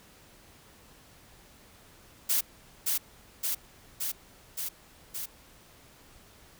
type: noise with echo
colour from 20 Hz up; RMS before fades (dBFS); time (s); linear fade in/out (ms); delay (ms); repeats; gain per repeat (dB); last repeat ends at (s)
blue; -26; 2.29-2.41; 10; 570; 5; -2; 5.26
effects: pink hiss -56 dBFS RMS until 6.59 s